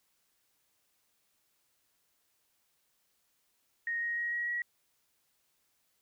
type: tone with pitch steps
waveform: sine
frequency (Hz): 1864.7 / 1877.7 / 1890.7 / 1903.9 / 1917.1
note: A#6 / A#6 / A#6 / A#6 / A#6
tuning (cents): 0 / +12 / +24 / +36 / +48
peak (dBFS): -31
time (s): 3.87-4.62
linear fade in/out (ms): 2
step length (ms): 150
effects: white hiss -75 dBFS RMS until 6.01 s